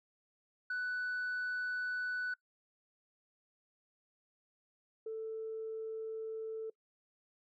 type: tone pair in turn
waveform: sine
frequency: 1489 / 442.7 Hz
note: F#6 / A4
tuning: +11 / +11 cents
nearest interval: octave + major sixth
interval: 2100 cents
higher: first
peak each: -32 / -37 dBFS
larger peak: first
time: 0.7-2.34 / 5.06-6.7 s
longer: neither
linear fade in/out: 5 ms
effects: noise-tail reverb RT60 0.1 s tail -24 dB re dry + tanh soft clip ceiling -33 dBFS